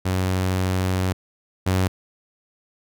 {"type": "tone pair in turn", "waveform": "sawtooth", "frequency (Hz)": [93, 93.34], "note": ["F#2", "F#2"], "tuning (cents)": [9, 16], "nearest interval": "unison", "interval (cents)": 7, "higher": "second", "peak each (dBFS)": [-16, -14], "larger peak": "second", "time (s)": [[0.05, 1.13], [1.66, 1.88]], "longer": "first", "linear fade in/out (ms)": 10, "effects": []}